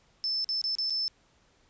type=tone with dropouts; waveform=sine; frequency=5274 Hz; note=E8; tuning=in tune; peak=-27 dBFS; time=0.24-1.08 s; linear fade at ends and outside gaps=0 ms; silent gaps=0.444-0.49 / 0.615-0.64 / 0.752-0.785 / 0.898-0.905 s; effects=pink hiss -65 dBFS RMS until 1.69 s + resampled to 16000 Hz